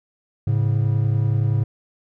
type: tone pair together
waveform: triangle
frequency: 108.15 / 138.59 Hz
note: A2 / C#3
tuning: -29 / 0 cents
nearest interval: major third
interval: 429 cents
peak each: -16 / -20 dBFS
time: 0.47-1.64 s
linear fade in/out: 5 ms
effects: none